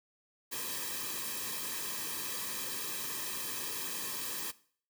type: noise with comb filter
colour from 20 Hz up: white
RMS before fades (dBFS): -38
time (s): 0.51-4.52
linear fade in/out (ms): 20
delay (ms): 1.4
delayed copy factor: -0.85
effects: noise-tail reverb RT60 0.5 s tail -19 dB re dry